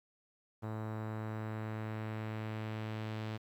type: tone with low-pass filter sweep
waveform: sawtooth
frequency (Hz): 109.1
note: A2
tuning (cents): -14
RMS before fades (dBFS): -40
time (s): 0.62-3.38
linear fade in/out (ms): 20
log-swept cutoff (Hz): 1200 to 3700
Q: 1.2
effects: 11-bit